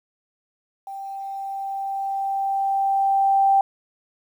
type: tone with level ramp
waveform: sine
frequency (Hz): 784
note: G5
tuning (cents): 0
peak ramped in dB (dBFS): -31 to -13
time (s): 0.87-3.61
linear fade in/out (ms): 2
effects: 9-bit